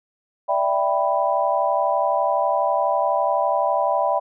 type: chord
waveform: sine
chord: E minor seventh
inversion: third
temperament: equal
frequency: 587.3 / 659.3 / 784 / 987.8 Hz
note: D5 / E5 / G5 / B5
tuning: 0 / 0 / 0 / 0 cents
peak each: -23 dBFS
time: 0.48-4.2 s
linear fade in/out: 20 ms
effects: none